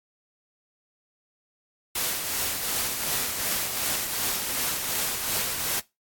white noise with tremolo, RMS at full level -26 dBFS, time 1.95-5.8 s, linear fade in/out 5 ms, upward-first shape triangle, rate 2.7 Hz, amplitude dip 45%, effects noise-tail reverb RT60 0.2 s tail -19 dB re dry + AAC 64 kbps

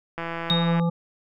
click train, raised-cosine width 0.5 ms, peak -16 dBFS, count 104, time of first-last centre 0.18-0.797 s, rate 167 Hz
sine tone with exponential decay, 3729 Hz, A#7, in tune, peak -18 dBFS, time 0.5-0.89 s, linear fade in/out 0 ms, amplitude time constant 84 ms
harmonic tone, 169.5 Hz, E3, 49 cents sharp, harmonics 1 / 3 / 5 / 7, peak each -20 / -30 / -34 / -37 dBFS, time 0.5-0.9 s, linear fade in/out 10 ms
effects none

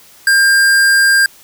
square tone, 1600 Hz, G6, 35 cents sharp, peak -8 dBFS, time 0.27-1.26 s, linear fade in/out 2 ms, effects white hiss -43 dBFS RMS until 1.43 s

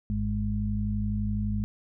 harmonic tone, 51.91 Hz, G#1, in tune, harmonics 1 / 2 / 4, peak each -30 / -30 / -30 dBFS, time 0.1-1.64 s, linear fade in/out 0 ms, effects none

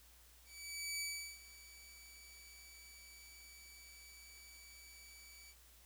15% pulse tone with ADSR envelope, 2293 Hz, D7, 42 cents flat, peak -32 dBFS, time 0.44-5.55 s, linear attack 560 ms, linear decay 380 ms, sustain -18 dB, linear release 55 ms, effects added 60 Hz sine -65 dBFS peak until 5.85 s + white hiss -65 dBFS RMS until 5.85 s

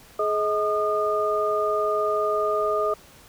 sine tone cluster, 423.1 / 632 / 1220 Hz, G#4 / D#5 / D#6, +32 / +27 / -34 cents, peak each -25 dBFS, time 0.19-2.94 s, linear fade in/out 5 ms, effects pink hiss -50 dBFS RMS until 3.28 s

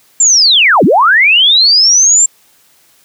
sine linear two-way sweep, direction down then up, 7459 to 146.8 to 7459 Hz, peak -4 dBFS, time 0.2-2.26 s, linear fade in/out 5 ms, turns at 0.84 s, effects white hiss -49 dBFS RMS until 3.04 s + high-pass 80 Hz 12 dB/octave

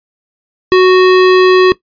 square tone, 370 Hz, F#4, in tune, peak -4 dBFS, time 0.72-1.72 s, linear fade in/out 0 ms, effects noise-tail reverb RT60 0.1 s tail -18 dB re dry + resampled to 11025 Hz

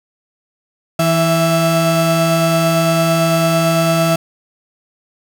35% pulse tone pair together, 163.52 / 663 Hz, E3 / E5, -14 / +10 cents, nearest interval 2 octaves, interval 2424 cents, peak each -13 dBFS, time 0.99-4.16 s, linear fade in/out 5 ms, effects none

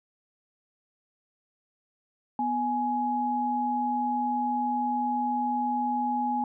sine tone pair together, 246.9 / 837 Hz, B3 / G#5, 0 / +13 cents, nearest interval octave + major sixth, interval 2113 cents, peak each -30 / -26 dBFS, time 2.39-6.44 s, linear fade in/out 2 ms, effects none

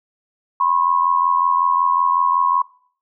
sine tone pair together, 994 / 1079.4 Hz, B5 / C#6, +11 / -46 cents, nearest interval minor second, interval 143 cents, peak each -18 / -16 dBFS, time 0.6-2.62 s, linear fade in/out 5 ms, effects noise-tail reverb RT60 0.5 s tail -20 dB re dry

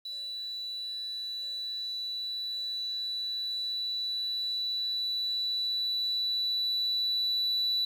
sine tone with level ramp, 3957 Hz, B7, 3 cents sharp, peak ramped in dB -35 to -24 dBFS, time 0.05-7.85 s, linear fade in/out 5 ms, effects tanh soft clip ceiling -23 dBFS + 9-bit

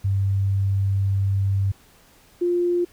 sine tone pair in turn, 98 / 350.8 Hz, G2 / F4, 0 / +8 cents, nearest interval octave + minor seventh, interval 2208 cents, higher second, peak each -18 dBFS, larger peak neither, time 0.04-1.72 / 2.41-2.85 s, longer first, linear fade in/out 10 ms, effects pink hiss -54 dBFS RMS until 2.92 s

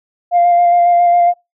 sine tone with vibrato, 698.5 Hz, F5, in tune, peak -6 dBFS, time 0.31-1.34 s, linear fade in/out 50 ms, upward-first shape square, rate 7.3 Hz, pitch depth 12 cents each way, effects noise-tail reverb RT60 0.2 s tail -22 dB re dry + tanh soft clip ceiling -4 dBFS

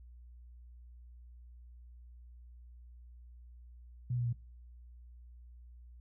sine tone with pitch steps, 123.47 / 121.14 / 118.85 Hz, B2 / B2 / A#2, 0 / -33 / +34 cents, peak -31 dBFS, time 4.1-4.328 s, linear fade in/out 5 ms, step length 76 ms, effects noise-tail reverb RT60 0.4 s tail -20 dB re dry + added 60 Hz sine -51 dBFS peak until 6 s

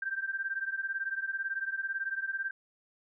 sine beating tone pair, 1568 / 1586 Hz, G6 / G6, 0 / +20 cents, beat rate 18 Hz, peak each -34 / -36 dBFS, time 0.02-2.51 s, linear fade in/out 5 ms, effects none

